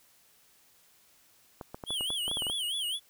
clicks, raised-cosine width 1 ms, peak -25 dBFS, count 12, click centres 1.612 / 1.745 / 1.838 / 1.906 / 2.009 / 2.104 / 2.28 / 2.314 / 2.371 / 2.422 / 2.468 / 2.499 s
square tone with vibrato, 3136 Hz, G7, in tune, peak -31 dBFS, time 1.86-3 s, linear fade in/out 50 ms, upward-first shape sine, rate 4.7 Hz, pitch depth 160 cents each way
effects white hiss -63 dBFS RMS until 3.09 s

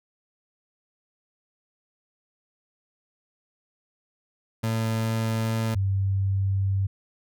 30% pulse / sine tone pair in turn, 112.2 / 97.29 Hz, A2 / G2, +34 / -13 cents, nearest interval major second, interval 247 cents, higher first, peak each -21 dBFS, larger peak neither, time 4.63-5.75 / 5.75-6.87 s, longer neither, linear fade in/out 10 ms, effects none

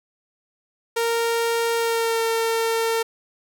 sawtooth tone with pitch glide, 462.9 to 454.4 Hz, A#4 to A#4, -12 to -44 cents, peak -16 dBFS, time 0.96-3.03 s, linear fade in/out 10 ms, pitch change -32 cents, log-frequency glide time 1.75-2.22 s, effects none

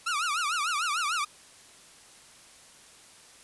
sawtooth tone with vibrato, 1286 Hz, E6, 43 cents flat, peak -23 dBFS, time 0.06-1.25 s, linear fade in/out 10 ms, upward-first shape triangle, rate 6.7 Hz, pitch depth 240 cents each way, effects white hiss -53 dBFS RMS until 3.43 s + resampled to 24000 Hz

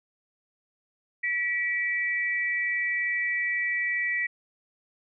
sine tone pair together, 1943.3 / 2311 Hz, B6 / D7, -28 / -28 cents, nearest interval minor third, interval 300 cents, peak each -26 / -30 dBFS, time 1.23-4.27 s, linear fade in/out 10 ms, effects none

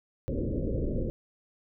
pink low-pass noise, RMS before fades -30 dBFS, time 0.28-1.1 s, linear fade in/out 0 ms, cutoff 570 Hz, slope 96 dB/octave, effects none

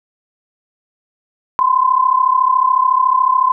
sine tone pair together, 1012.6 / 1046.5 Hz, B5 / C6, +43 / 0 cents, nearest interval minor second, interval 57 cents, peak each -13 dBFS, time 1.59-3.52 s, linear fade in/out 0 ms, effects none

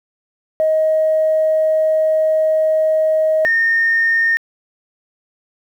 sine tone pair in turn, 629 / 1829.1 Hz, D#5 / A#6, +19 / -33 cents, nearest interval octave + tritone, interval 1848 cents, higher second, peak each -11 dBFS, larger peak neither, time 0.6-3.45 / 3.45-4.37 s, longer first, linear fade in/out 0 ms, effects tanh soft clip ceiling -7 dBFS + 8-bit

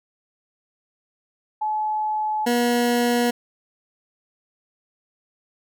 sine / 20% pulse tone pair in turn, 857 / 240.5 Hz, A5 / B3, -46 / -46 cents, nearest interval octave + minor seventh, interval 2200 cents, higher first, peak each -21 / -13 dBFS, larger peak second, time 1.61-2.46 / 2.46-3.31 s, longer neither, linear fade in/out 10 ms, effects none

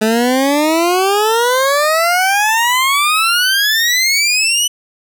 20% pulse exponential sweep, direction up, 214.1 to 3000 Hz, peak -6 dBFS, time 0.01-4.68 s, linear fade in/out 10 ms, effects none

